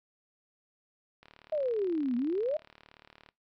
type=click train; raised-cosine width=0.3 ms; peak=-36 dBFS; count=78; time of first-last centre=1.23-3.289 s; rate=37.4 Hz
type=exponential two-way sweep; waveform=sine; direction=down then up; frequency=640 to 233.1 to 640 Hz; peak=-27 dBFS; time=1.52-2.57 s; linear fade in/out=5 ms; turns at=2.16 s
effects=noise-tail reverb RT60 0.2 s tail -21 dB re dry